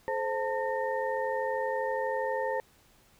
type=tone cluster; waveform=sine; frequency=429.4 / 522 / 894 / 1833 Hz; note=A4 / C5 / A5 / A#6; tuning=-42 / -4 / +27 / -30 cents; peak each=-36 / -31 / -33 / -38 dBFS; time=0.08-2.6 s; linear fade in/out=0 ms; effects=pink hiss -62 dBFS RMS until 3.19 s